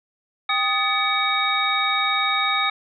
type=tone cluster; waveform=sine; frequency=790 / 1248 / 1738 / 2267 / 3744 Hz; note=G5 / D#6 / A6 / C#7 / A#7; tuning=+13 / +5 / -22 / +38 / +7 cents; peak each=-28 / -23 / -31 / -24 / -24 dBFS; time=0.49-2.7 s; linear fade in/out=5 ms; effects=none